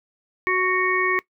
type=harmonic tone; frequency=370 Hz; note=F#4; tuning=in tune; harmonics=1 / 3 / 5 / 6; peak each=-24 / -24 / -24 / -24 dBFS; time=0.47-1.19 s; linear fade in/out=0 ms; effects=noise-tail reverb RT60 0.1 s tail -20 dB re dry